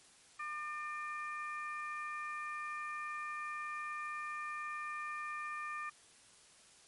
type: harmonic tone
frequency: 600 Hz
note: D5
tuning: 37 cents sharp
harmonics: 2 / 3 / 4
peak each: -41 / -45 / -47 dBFS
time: 0.39-5.9 s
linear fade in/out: 10 ms
effects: white hiss -62 dBFS RMS until 6.87 s + MP3 48 kbps